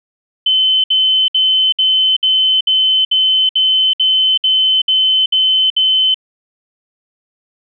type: tone bursts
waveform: sine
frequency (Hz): 3056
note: G7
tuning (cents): -45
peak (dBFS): -9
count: 13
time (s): 0.46-6.144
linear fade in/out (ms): 5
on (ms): 380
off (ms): 62
effects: none